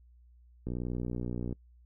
click train, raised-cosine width 3 ms, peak -23 dBFS, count 53, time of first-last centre 0.67-1.527 s, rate 60.7 Hz, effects noise-tail reverb RT60 0.1 s tail -26 dB re dry + added 60 Hz sine -56 dBFS peak until 1.85 s

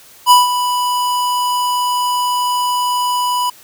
square tone with ADSR envelope, 987.8 Hz, B5, in tune, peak -4 dBFS, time 0.26-3.5 s, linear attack 49 ms, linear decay 160 ms, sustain -11 dB, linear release 6 ms, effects white hiss -43 dBFS RMS until 3.63 s

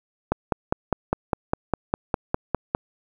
click train, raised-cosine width 1 ms, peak -6 dBFS, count 13, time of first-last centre 0.32-2.749 s, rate 4.94 Hz, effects 8-bit

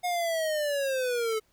square linear sweep, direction down, 722 to 430 Hz, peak -27 dBFS, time 0.03-1.4 s, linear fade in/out 20 ms, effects pink hiss -68 dBFS RMS until 1.52 s

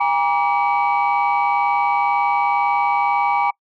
sine tone cluster, 809 / 951 / 1162 / 2275 Hz, G#5 / A#5 / D6 / C#7, -46 / +34 / -19 / +44 cents, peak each -18 / -18 / -22 / -25 dBFS, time 0-3.51 s, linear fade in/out 10 ms, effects noise-tail reverb RT60 0.1 s tail -26 dB re dry + tanh soft clip ceiling -8 dBFS

